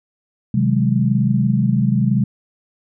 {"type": "chord", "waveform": "sine", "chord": "Ab dominant seventh", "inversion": "first", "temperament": "just", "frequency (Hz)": [129.78, 155.74, 186.89, 207.7], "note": ["C3", "Eb3", "Gb3", "Ab3"], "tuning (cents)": [-14, 2, 18, 0], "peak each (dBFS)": [-17, -23, -20, -18], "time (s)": [0.54, 2.24], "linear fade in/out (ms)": 5, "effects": []}